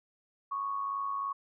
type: tone with amplitude modulation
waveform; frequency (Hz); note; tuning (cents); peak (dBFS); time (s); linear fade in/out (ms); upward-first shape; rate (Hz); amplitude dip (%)
sine; 1108.7; C#6; 0; -29; 0.51-1.33; 10; sine; 103; 50
effects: none